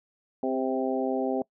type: harmonic tone with a mistuned harmonic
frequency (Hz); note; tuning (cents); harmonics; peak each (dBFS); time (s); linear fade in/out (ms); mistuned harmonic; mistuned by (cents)
130.81; C3; 0; 2 / 3 / 4 / 5 / 6; -29 / -31 / -32 / -33 / -34; 0.43-1.42; 2; 3; +20
effects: noise-tail reverb RT60 0.1 s tail -24 dB re dry